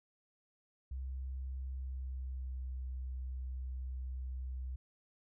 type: tone with pitch glide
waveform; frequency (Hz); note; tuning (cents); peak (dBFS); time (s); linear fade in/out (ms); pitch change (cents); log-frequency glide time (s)
sine; 65.41 to 64.03; C2 to C2; 0 to -37; -38; 0.91-4.76; 5; -37; 1.71-2.73
effects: none